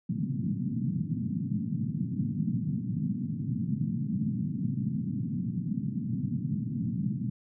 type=band-pass noise; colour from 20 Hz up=white; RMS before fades=-31 dBFS; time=0.09-7.3 s; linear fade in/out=5 ms; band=110 to 240 Hz; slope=48 dB/octave; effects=none